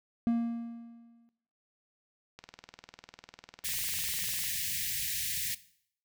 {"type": "tone with exponential decay", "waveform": "triangle", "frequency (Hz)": 233.1, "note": "A#3", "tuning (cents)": 0, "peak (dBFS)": -21, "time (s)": [0.27, 1.29], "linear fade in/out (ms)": 0, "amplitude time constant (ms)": 220}
{"type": "click train", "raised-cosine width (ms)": 0.2, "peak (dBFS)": -28, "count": 42, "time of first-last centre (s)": [2.39, 4.44], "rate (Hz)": 20}
{"type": "band-stop noise", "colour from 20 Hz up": "white", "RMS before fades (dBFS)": -34, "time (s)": [3.64, 5.55], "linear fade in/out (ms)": 10, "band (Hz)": [190, 1700], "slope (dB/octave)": 96}
{"effects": ["noise-tail reverb RT60 0.6 s tail -17 dB re dry"]}